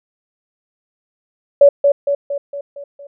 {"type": "tone with echo", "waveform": "sine", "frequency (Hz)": 567, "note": "C#5", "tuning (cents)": 39, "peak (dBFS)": -3, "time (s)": [1.61, 1.69], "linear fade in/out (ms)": 5, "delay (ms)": 230, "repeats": 6, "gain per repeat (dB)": -5, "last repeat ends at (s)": 3.07, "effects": []}